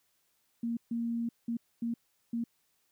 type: tone bursts at uneven times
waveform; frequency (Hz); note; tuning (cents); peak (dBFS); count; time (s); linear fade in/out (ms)
sine; 233.1; A#3; 0; -30; 5; 0.63-0.77 / 0.91-1.29 / 1.48-1.57 / 1.82-1.94 / 2.33-2.44; 5
effects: white hiss -74 dBFS RMS until 2.91 s